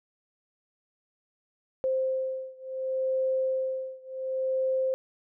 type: beating tone pair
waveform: sine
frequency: 523.3 / 523.99 Hz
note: C5 / C5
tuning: 0 / +2 cents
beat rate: 0.69 Hz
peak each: -29 / -30 dBFS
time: 1.84-4.94 s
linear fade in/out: 0 ms
effects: none